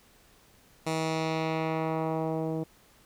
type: tone with low-pass filter sweep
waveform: 10% pulse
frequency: 160 Hz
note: D#3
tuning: 49 cents sharp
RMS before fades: -30 dBFS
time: 0.86-2.64 s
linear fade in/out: 10 ms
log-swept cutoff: 10000 to 410 Hz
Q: 0.94
effects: pink hiss -60 dBFS RMS until 3.05 s